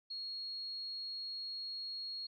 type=tone; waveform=sine; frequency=4300 Hz; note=C8; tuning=47 cents sharp; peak=-40 dBFS; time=0.1-2.27 s; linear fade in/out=10 ms; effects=none